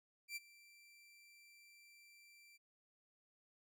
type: tone with ADSR envelope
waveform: sawtooth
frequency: 2349 Hz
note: D7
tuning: in tune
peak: -38 dBFS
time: 0.28-2.58 s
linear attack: 81 ms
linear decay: 26 ms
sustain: -21 dB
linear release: 23 ms
effects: none